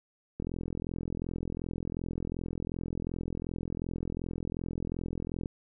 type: click train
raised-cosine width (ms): 3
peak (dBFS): -22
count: 217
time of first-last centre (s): 0.4-5.459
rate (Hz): 42.7
effects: none